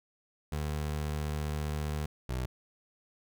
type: tone pair in turn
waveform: 25% pulse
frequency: 75 / 63.19 Hz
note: D2 / B1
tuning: +37 / +40 cents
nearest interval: minor third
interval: 297 cents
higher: first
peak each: -28 dBFS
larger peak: neither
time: 0.52-2.06 / 2.29-2.46 s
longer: first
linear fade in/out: 5 ms
effects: none